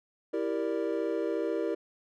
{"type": "chord", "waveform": "triangle", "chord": "E half-diminished seventh", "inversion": "none", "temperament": "equal", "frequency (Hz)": [329.6, 392, 466.2, 587.3], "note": ["E4", "G4", "Bb4", "D5"], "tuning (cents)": [0, 0, 0, 0], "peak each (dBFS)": [-31, -32, -31, -34], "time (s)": [0.33, 1.75], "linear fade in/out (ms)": 10, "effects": []}